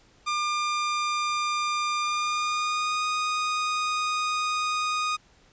sawtooth tone with pitch glide, 1200 to 1238.7 Hz, D6 to D#6, +37 to -8 cents, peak -21 dBFS, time 0.26-5.17 s, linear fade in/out 20 ms, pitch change +55 cents, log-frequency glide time 2-3.02 s, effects pink hiss -59 dBFS RMS until 5.52 s + resampled to 16000 Hz

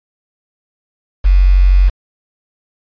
sine tone with quantisation, 46.25 Hz, F#1, in tune, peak -5 dBFS, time 1.24-1.9 s, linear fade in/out 20 ms, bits 5, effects resampled to 11025 Hz

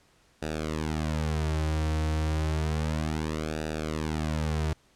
sawtooth tone with flanger, 77.78 Hz, D#2, in tune, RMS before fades -29 dBFS, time 0.42-4.73 s, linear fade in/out 0 ms, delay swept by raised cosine 0.93 to 4.93 ms, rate 0.31 Hz, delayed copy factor -1, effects pink hiss -63 dBFS RMS until 4.95 s + low-pass 9000 Hz 12 dB/octave

